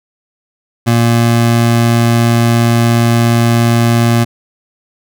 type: tone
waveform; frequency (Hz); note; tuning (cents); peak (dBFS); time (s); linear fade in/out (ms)
25% pulse; 117.1; A#2; +8; -4; 0.86-4.25; 20
effects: none